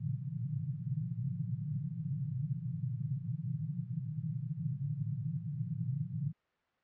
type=band-pass noise; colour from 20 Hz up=pink; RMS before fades=-37 dBFS; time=0-6.33 s; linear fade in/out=10 ms; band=110 to 170 Hz; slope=96 dB/octave; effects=white hiss -75 dBFS RMS until 6.83 s + low-pass 2000 Hz 12 dB/octave